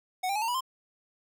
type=tone with pitch steps; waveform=square; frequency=740 / 793.1 / 850 / 911 / 976.4 / 1046.5 Hz; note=F#5 / G5 / G#5 / A#5 / B5 / C6; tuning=0 / +20 / +40 / -40 / -20 / 0 cents; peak=-28 dBFS; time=0.23-0.608 s; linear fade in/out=10 ms; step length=63 ms; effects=none